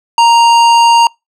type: tone with hard clipping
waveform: sine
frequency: 932.3 Hz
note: A#5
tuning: in tune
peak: -6 dBFS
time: 0.18-1.07 s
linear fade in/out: 2 ms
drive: 17 dB
effects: noise-tail reverb RT60 0.2 s tail -26 dB re dry + low-pass 8000 Hz 12 dB/octave